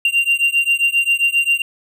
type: beating tone pair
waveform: triangle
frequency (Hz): 2771 / 2778.5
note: F7 / F7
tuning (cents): -14 / -10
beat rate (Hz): 7.5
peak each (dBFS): -15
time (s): 0.05-1.62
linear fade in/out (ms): 2
effects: none